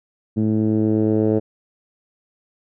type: tone with low-pass filter sweep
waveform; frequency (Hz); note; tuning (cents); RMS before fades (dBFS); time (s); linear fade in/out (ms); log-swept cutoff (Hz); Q
10% pulse; 108.4; A2; -25; -18; 0.36-1.4; 20; 250 to 460; 1.9
effects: none